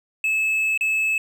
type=tone with dropouts; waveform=triangle; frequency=2600 Hz; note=E7; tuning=24 cents flat; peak=-17 dBFS; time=0.24-1.18 s; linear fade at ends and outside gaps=2 ms; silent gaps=0.776-0.809 s; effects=none